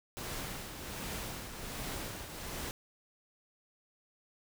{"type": "noise with tremolo", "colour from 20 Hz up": "pink", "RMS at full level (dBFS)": -39, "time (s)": [0.17, 2.71], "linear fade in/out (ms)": 0, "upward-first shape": "triangle", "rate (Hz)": 1.3, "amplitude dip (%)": 55, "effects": []}